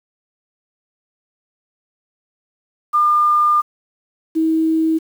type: tone pair in turn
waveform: sine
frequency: 1204 / 320.9 Hz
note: D6 / E4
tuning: +43 / -46 cents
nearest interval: octave + major seventh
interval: 2289 cents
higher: first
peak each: -11 / -13 dBFS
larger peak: first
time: 2.93-3.62 / 4.35-4.99 s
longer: first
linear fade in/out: 20 ms
effects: 7-bit